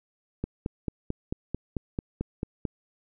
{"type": "click train", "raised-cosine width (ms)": 3, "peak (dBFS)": -16, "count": 11, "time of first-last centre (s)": [0.44, 2.652], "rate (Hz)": 4.52, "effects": []}